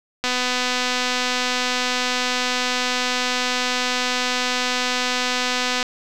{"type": "click train", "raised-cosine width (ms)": 0.2, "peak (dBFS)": -5, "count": 1398, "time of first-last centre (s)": [0.24, 5.828], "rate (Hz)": 250, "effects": []}